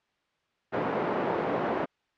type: band-pass noise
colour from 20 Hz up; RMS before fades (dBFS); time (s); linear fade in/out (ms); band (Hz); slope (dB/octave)
white; -29; 0.72-1.86; 20; 210 to 730; 12
effects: white hiss -73 dBFS RMS until 2.17 s + low-pass 3000 Hz 12 dB/octave

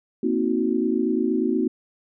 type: chord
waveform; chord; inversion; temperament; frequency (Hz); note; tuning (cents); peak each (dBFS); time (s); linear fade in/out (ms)
sine; C half-diminished seventh; third; equal with one note detuned; 233.1 / 261.6 / 317.8 / 370; Bb3 / C4 / Eb4 / Gb4; 0 / 0 / +37 / 0; -25; 0.23-1.68; 5
effects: none

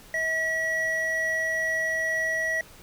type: tone pair together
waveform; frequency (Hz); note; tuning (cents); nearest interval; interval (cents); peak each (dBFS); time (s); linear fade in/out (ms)
triangle; 644 / 1929.8; E5 / B6; -41 / -41; octave + perfect fifth; 1900; -30 / -23; 0.14-2.61; 2
effects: pink hiss -50 dBFS RMS until 2.82 s

